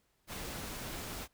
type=noise; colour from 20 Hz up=pink; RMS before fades=-42 dBFS; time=0.27-1.28 s; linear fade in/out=50 ms; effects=pink hiss -75 dBFS RMS until 1.33 s